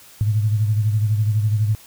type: beating tone pair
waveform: sine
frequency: 105.9 / 117.9 Hz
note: G#2 / A#2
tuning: +34 / +20 cents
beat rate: 12 Hz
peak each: -16 / -25 dBFS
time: 0.21-1.75 s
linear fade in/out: 0 ms
effects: white hiss -46 dBFS RMS until 1.86 s